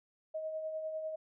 sine tone with tremolo, 630 Hz, D#5, 21 cents sharp, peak -34 dBFS, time 0.34-1.16 s, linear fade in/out 10 ms, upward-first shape triangle, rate 10 Hz, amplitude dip 45%, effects none

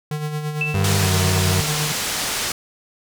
square tone with tremolo, 151.1 Hz, D3, 50 cents sharp, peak -22 dBFS, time 0.11-1.92 s, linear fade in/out 2 ms, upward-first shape sine, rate 8.9 Hz, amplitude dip 50%
sine tone with exponential decay, 2645 Hz, E7, 5 cents sharp, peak -17 dBFS, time 0.61-1.01 s, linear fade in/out 2 ms, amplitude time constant 86 ms
35% pulse tone with pitch glide, 98 to 93.41 Hz, G2 to F#2, 0 to +17 cents, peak -16 dBFS, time 0.74-1.61 s, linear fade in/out 5 ms, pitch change -83 cents, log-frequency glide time 0.99-1.11 s
white low-pass noise, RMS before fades -24 dBFS, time 0.84-2.52 s, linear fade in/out 2 ms, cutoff 7700 Hz, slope 12 dB/octave
effects none

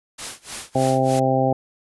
white noise with tremolo, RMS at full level -30 dBFS, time 0.18-1.2 s, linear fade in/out 10 ms, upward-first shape sine, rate 3.3 Hz, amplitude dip 95%
harmonic tone, 131.7 Hz, C3, 12 cents sharp, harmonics 1 / 2 / 3 / 4 / 5 / 6, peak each -23 / -23 / -27 / -22 / -24 / -22 dBFS, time 0.75-1.53 s, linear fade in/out 5 ms
effects resampled to 24000 Hz

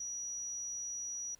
sine tone, 5820 Hz, F#8, 29 cents flat, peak -38 dBFS, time 0-1.35 s, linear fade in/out 5 ms, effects pink hiss -67 dBFS RMS until 1.39 s

